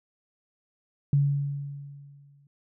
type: tone with exponential decay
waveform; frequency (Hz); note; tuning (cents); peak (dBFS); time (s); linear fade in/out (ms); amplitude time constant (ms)
sine; 141.7; C#3; +38; -17; 1.13-2.47; 2; 290
effects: none